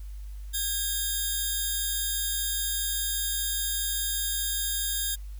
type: tone pair together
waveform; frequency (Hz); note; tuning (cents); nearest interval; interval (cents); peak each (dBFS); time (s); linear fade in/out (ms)
5% pulse; 1627 / 3672; G#6 / A#7; -36 / -27; octave + major second; 1409; -21; 0.53-5.16; 20
effects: added 50 Hz sine -36 dBFS peak until 5.39 s + white hiss -60 dBFS RMS until 5.39 s